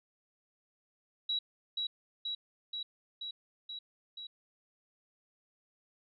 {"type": "tone with echo", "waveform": "sine", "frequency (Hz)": 3888, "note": "B7", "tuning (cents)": -28, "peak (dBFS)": -30, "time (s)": [1.29, 1.39], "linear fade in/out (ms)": 5, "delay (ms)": 480, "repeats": 6, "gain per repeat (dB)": -2, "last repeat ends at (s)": 4.27, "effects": []}